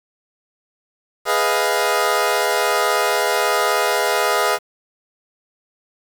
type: chord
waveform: 20% pulse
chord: F half-diminished seventh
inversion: first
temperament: equal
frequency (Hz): 415.3 / 493.9 / 622.3 / 698.5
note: Ab4 / Cb5 / Eb5 / F5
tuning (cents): 0 / 0 / 0 / 0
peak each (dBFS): -17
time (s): 1.25-4.59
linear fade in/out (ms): 50
effects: 7-bit